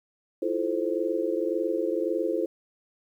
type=chord; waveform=sine; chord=F major seventh; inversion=third; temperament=just; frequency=327.4 / 349.2 / 436.5 / 523.8 Hz; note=E4 / F4 / A4 / C5; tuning=-12 / 0 / -14 / +2 cents; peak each=-30 dBFS; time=0.42-2.46 s; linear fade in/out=5 ms; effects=10-bit